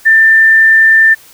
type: tone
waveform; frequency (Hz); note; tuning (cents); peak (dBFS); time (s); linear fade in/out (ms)
sine; 1785; A6; +24; -3; 0.05-1.15; 20
effects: white hiss -40 dBFS RMS until 1.33 s

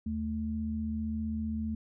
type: tone pair together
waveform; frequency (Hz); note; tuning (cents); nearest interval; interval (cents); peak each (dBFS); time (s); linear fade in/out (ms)
sine; 78.44 / 220; D#2 / A3; +15 / 0; octave + tritone; 1785; -36 / -32; 0.06-1.75; 5
effects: none

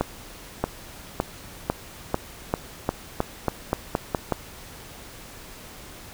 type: accelerating click train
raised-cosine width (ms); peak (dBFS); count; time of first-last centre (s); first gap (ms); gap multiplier
1; -7; 13; 0.01-4.323; 630; 0.89
effects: pink hiss -43 dBFS RMS until 6.13 s

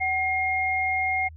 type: tone pair together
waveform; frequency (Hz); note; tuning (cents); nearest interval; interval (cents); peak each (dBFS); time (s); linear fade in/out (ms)
sine; 755 / 2135; F#5 / C7; +35 / +34; octave + tritone; 1799; -26 / -24; 0-1.29; 20
effects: added 79 Hz sine -41 dBFS peak until 1.36 s

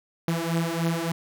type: beating tone pair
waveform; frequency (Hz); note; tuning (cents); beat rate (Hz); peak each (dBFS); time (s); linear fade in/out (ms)
sawtooth; 164.81 / 168.21; E3 / E3; 0 / +35; 3.4; -23; 0.28-1.12; 2
effects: none

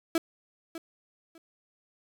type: tone with echo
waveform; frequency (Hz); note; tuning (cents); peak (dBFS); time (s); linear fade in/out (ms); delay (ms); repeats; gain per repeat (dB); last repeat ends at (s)
35% pulse; 328.9; E4; -4; -21; 0.15-0.18; 2; 600; 2; -14; 1.38
effects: none

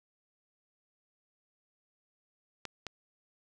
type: clicks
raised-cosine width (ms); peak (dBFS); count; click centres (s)
0.2; -21; 2; 2.653 / 2.867
effects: none

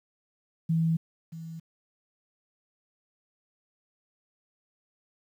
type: tone with echo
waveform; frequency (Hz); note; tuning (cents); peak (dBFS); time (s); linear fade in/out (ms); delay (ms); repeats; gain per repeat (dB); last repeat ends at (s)
sine; 163.3; E3; -16; -22; 0.69-0.97; 10; 630; 1; -15; 1.6
effects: 10-bit

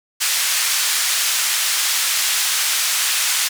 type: band-pass noise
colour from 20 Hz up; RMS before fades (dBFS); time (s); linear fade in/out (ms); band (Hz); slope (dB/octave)
white; -19; 0.2-3.49; 20; 1400 to 9100; 12
effects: none

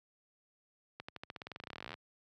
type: accelerating click train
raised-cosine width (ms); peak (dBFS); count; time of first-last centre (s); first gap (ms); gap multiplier
0.3; -27; 27; 1-1.941; 85; 0.92
effects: high-pass 80 Hz 12 dB/octave

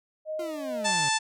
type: tone with tremolo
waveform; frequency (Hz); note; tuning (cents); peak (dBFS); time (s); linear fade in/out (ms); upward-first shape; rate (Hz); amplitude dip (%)
sine; 622.3; D#5; 0; -29; 0.25-0.94; 50; sine; 2.4; 55
type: linear sweep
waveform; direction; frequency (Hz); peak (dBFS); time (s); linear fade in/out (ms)
40% pulse; down; 352.7 to 133.3; -34; 0.39-1.09; 5
type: harmonic tone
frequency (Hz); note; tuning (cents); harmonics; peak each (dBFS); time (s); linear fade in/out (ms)
880; A5; 0; 1 / 2 / 3 / 4 / 5 / 6 / 7 / 8 / 9 / 10; -27 / -30 / -32 / -33 / -34 / -35 / -35 / -36 / -37 / -37; 0.84-1.19; 20
effects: none

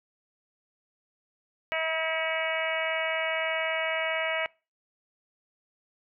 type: harmonic tone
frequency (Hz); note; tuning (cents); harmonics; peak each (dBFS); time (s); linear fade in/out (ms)
321.7; E4; -42; 2 / 3 / 4 / 5 / 6 / 7 / 8 / 9; -31 / -38 / -38 / -38 / -35 / -32 / -41 / -38; 1.72-4.46; 0
effects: noise-tail reverb RT60 0.3 s tail -23 dB re dry

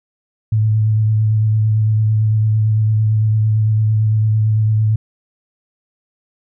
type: tone with vibrato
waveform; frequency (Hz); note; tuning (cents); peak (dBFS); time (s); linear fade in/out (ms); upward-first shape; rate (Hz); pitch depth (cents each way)
sine; 108.5; A2; -24; -11; 0.52-4.96; 5; sine; 8.9; 20
effects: none

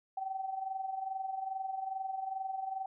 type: tone with amplitude modulation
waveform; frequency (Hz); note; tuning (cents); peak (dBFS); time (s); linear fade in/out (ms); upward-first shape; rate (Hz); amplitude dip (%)
sine; 768; G5; -36; -32; 0.17-2.86; 5; sine; 22.4; 65
effects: none

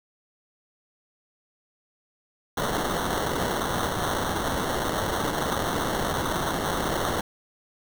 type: noise with sample-and-hold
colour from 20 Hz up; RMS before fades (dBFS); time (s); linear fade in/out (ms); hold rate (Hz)
white; -27; 2.57-7.21; 5; 2450
effects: none

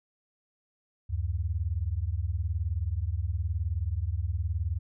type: beating tone pair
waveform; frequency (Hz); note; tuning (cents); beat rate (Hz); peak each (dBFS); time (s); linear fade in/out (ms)
sine; 74.2 / 93.2; D2 / F#2; +18 / +13; 19; -30; 1.09-4.79; 20
effects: none

